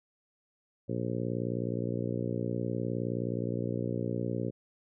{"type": "harmonic tone", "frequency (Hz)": 59.4, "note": "A#1", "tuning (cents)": 33, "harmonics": [2, 3, 4, 5, 6, 7, 8, 9], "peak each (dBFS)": [-35, -37, -38, -39, -40, -40, -41, -42], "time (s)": [0.88, 4.51], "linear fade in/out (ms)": 20, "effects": []}